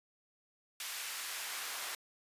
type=noise with high-pass filter sweep; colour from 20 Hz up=pink; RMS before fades=-41 dBFS; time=0.8-1.95 s; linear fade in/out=2 ms; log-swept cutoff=1800 to 1000 Hz; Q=0.73; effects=resampled to 32000 Hz